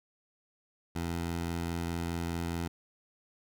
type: tone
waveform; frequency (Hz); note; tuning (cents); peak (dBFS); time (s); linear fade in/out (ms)
15% pulse; 84.8; E2; +50; -26; 0.95-2.68; 10
effects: none